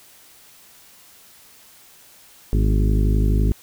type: harmonic tone with a mistuned harmonic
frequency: 51.91 Hz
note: G#1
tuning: in tune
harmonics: 1 / 2 / 3 / 4 / 5 / 6 / 7 / 8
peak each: -16 / -22 / -26 / -28 / -30 / -32 / -33 / -34 dBFS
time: 2.53-3.52 s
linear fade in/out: 0 ms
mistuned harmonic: 4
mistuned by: +66 cents
effects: white hiss -49 dBFS RMS until 3.62 s